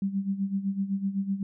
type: tone with tremolo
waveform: sine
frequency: 196 Hz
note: G3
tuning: in tune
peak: -23 dBFS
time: 0.02-1.43 s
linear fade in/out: 2 ms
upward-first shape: sine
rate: 7.9 Hz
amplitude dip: 75%
effects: none